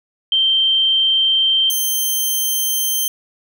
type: tone pair in turn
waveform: sine / 5% pulse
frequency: 3136 / 3136 Hz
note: G7 / G7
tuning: 0 / 0 cents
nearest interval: unison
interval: 0 cents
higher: neither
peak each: -12 / -8 dBFS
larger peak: second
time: 0.32-1.7 / 1.7-3.08 s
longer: neither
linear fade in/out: 2 ms
effects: none